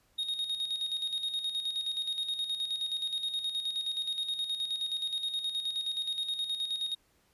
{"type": "tone with tremolo", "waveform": "triangle", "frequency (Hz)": 3729, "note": "A#7", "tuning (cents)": 0, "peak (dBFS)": -28, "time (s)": [0.18, 6.95], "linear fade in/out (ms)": 10, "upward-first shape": "square", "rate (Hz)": 9.5, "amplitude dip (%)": 55, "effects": ["pink hiss -69 dBFS RMS until 7.33 s", "resampled to 32000 Hz"]}